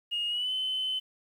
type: tone with pitch glide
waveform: sine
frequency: 2857 to 3044 Hz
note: F7 to F#7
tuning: +39 to +48 cents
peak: -27 dBFS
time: 0.11-1 s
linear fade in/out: 20 ms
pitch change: +109 cents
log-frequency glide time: 0.28-0.52 s
effects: tanh soft clip ceiling -24 dBFS + 10-bit